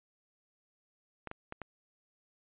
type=clicks; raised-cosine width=0.5 ms; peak=-25 dBFS; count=4; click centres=1.273 / 1.314 / 1.524 / 1.617 s; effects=resampled to 8000 Hz